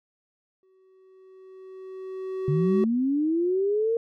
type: tone with exponential growth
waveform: triangle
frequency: 377.6 Hz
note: F#4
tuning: 35 cents sharp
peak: -18 dBFS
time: 0.63-2.84 s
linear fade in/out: 1 ms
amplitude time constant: 480 ms
type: linear sweep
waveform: sine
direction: up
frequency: 140.1 to 466.2 Hz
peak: -21 dBFS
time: 2.48-3.97 s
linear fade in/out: 2 ms
effects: none